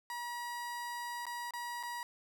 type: tone with dropouts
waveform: 30% pulse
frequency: 960 Hz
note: B5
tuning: 49 cents flat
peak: -36 dBFS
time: 0.1-2.03 s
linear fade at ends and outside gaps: 1 ms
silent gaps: 1.255-1.266 / 1.508-1.536 / 1.829-1.834 s
effects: none